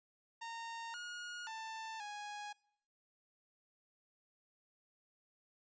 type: tone with pitch steps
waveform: sawtooth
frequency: 920 / 1438 / 889 / 829 Hz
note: A#5 / F#6 / A5 / G#5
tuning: -23 / -50 / +18 / -3 cents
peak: -40 dBFS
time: 0.41-2.53 s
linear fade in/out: 10 ms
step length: 530 ms
effects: noise-tail reverb RT60 0.7 s tail -23 dB re dry + resampled to 16000 Hz